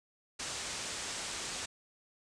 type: low-pass noise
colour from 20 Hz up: white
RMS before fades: -40 dBFS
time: 0.39-1.66 s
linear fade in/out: 10 ms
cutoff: 8600 Hz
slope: 48 dB/octave
effects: none